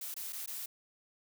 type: noise with dropouts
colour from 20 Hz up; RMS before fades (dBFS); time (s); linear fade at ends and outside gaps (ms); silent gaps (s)
blue; -41; 0.01-0.66; 5; 0.142-0.164 / 0.325-0.329 / 0.461-0.475
effects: none